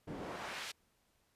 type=noise with band-pass filter sweep; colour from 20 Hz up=pink; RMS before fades=-44 dBFS; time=0.07-0.72 s; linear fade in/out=10 ms; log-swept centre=220 to 3900 Hz; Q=0.77; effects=pink hiss -75 dBFS RMS until 1.35 s + resampled to 32000 Hz